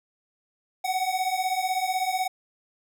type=beating tone pair; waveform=square; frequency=740 / 756 Hz; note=F#5 / F#5; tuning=0 / +37 cents; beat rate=16 Hz; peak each=-28 dBFS; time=0.84-2.28 s; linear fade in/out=10 ms; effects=none